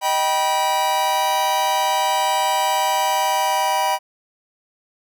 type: chord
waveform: 45% pulse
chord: Eb augmented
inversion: none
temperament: just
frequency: 622.3 / 777.8 / 972.3 Hz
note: Eb5 / G5 / B5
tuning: 0 / -14 / -27 cents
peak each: -26 / -21 / -20 dBFS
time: 0.01-3.99 s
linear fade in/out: 50 ms
effects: none